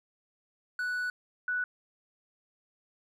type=tone pair in turn; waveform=triangle / sine; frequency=1480 / 1480 Hz; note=F#6 / F#6; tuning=0 / 0 cents; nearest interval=unison; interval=0 cents; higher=neither; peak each=-28 dBFS; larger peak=neither; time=0.79-1.1 / 1.48-1.64 s; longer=first; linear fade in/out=2 ms; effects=none